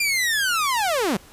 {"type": "linear sweep", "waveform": "sawtooth", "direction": "down", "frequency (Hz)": [2413, 164.81], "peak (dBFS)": -16, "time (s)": [0, 1.17], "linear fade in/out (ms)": 5, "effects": ["pink hiss -48 dBFS RMS until 1.32 s", "resampled to 32000 Hz"]}